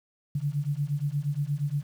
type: beating tone pair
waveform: sine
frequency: 140.3 / 148.8 Hz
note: C#3 / D3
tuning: +21 / +23 cents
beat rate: 8.5 Hz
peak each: -29 dBFS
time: 0.35-1.83 s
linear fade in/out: 5 ms
effects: 9-bit